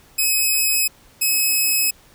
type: tone pair in turn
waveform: 5% pulse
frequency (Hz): 2551 / 2562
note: D#7 / E7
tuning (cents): +43 / -50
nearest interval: unison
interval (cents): 7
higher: second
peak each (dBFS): -7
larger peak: neither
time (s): 0.18-0.88 / 1.21-1.91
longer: neither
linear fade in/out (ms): 10
effects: pink hiss -51 dBFS RMS until 2.14 s